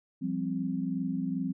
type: chord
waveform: sine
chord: F suspended second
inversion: none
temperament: equal with one note detuned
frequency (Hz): 173.61 / 196 / 261.6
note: F3 / G3 / C4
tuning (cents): -10 / 0 / 0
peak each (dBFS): -34 / -34 / -32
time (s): 0.21-1.53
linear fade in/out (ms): 20
effects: none